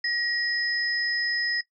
sine tone pair together, 1900 / 5072 Hz, A#6 / D#8, +33 / +32 cents, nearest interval octave + perfect fourth, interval 1699 cents, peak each -27 dBFS, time 0.04-1.61 s, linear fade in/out 5 ms, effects noise-tail reverb RT60 0.1 s tail -17 dB re dry

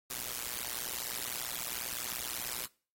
white noise with amplitude modulation, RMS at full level -34 dBFS, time 0.1-2.66 s, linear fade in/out 5 ms, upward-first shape sine, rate 121 Hz, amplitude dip 100%, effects noise-tail reverb RT60 0.4 s tail -24 dB re dry + AAC 48 kbps

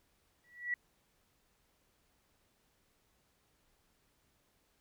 sine tone with exponential growth, 1943 Hz, B6, 29 cents flat, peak -29 dBFS, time 0.44-0.74 s, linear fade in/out 2 ms, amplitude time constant 64 ms, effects pink hiss -74 dBFS RMS until 4.8 s

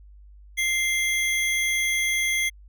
square tone pair together, 2093 / 3327 Hz, C7 / G#7, 0 / +2 cents, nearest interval minor sixth, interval 802 cents, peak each -23 / -30 dBFS, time 0.57-2.5 s, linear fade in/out 20 ms, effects added 50 Hz sine -45 dBFS peak until 2.68 s

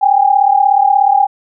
sine tone pair together, 784 / 820.7 Hz, G5 / G#5, 0 / -21 cents, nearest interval minor second, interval 79 cents, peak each -10 dBFS, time 0.01-1.27 s, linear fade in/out 20 ms, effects none

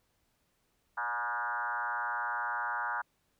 sine tone with frequency modulation, 1200 Hz, D6, 37 cents sharp, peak -31 dBFS, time 0.97-3.02 s, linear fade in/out 10 ms, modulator 120 Hz, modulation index 3.3, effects pink hiss -75 dBFS RMS until 3.39 s

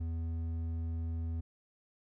sine tone with hard clipping, 82.41 Hz, E2, in tune, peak -35 dBFS, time 0-1.41 s, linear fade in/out 10 ms, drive 6 dB, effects none

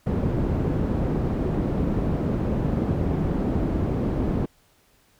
white low-pass noise, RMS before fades -24 dBFS, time 0.06-4.46 s, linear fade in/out 10 ms, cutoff 270 Hz, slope 12 dB/octave, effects pink hiss -61 dBFS RMS until 5.19 s

